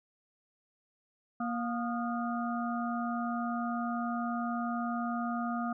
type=harmonic tone with a mistuned harmonic; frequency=236.1 Hz; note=A#3; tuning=22 cents sharp; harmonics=1 / 3 / 5 / 6; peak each=-33 / -37 / -38 / -44 dBFS; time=1.4-5.73 s; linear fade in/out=5 ms; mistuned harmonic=5; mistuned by=+74 cents; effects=none